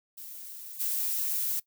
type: noise with level steps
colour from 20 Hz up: violet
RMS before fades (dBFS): -43 / -30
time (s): 0.17-1.6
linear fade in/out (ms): 10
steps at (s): 0.79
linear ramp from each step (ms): 20
effects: noise-tail reverb RT60 0.1 s tail -20 dB re dry